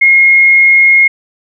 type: tone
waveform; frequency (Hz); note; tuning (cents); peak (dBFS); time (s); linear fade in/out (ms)
sine; 2150; C7; +47; -3; 0.01-1.08; 10
effects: none